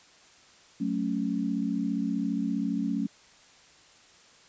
sine chord, F# minor, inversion none, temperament equal, 185 / 220 / 277.2 Hz, F#3 / A3 / C#4, 0 / 0 / 0 cents, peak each -32 / -30 / -30 dBFS, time 0.8-3.07 s, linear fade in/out 10 ms, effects white hiss -56 dBFS RMS until 4.48 s + resampled to 16000 Hz

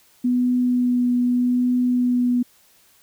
sine tone with vibrato, 246.9 Hz, B3, in tune, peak -16 dBFS, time 0.24-2.43 s, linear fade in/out 10 ms, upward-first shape triangle, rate 0.82 Hz, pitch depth 13 cents each way, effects white hiss -56 dBFS RMS until 3.02 s

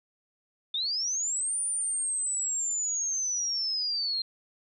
sine linear two-way sweep, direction up then down, 3520 to 9397 to 4154 Hz, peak -27 dBFS, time 0.74-4.22 s, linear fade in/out 5 ms, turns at 1.6 s, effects none

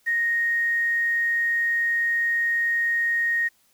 sine tone with quantisation, 1864.7 Hz, A#6, in tune, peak -20 dBFS, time 0.06-3.49 s, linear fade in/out 20 ms, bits 8, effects white hiss -63 dBFS RMS until 3.73 s

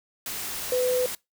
sine tone in noise, 502 Hz, B4, 28 cents sharp, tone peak -21 dBFS, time 0.72-1.06 s, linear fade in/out 2 ms, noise white, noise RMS -33 dBFS, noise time 0.26-1.15 s, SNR +9 dB, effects noise-tail reverb RT60 0.2 s tail -23 dB re dry

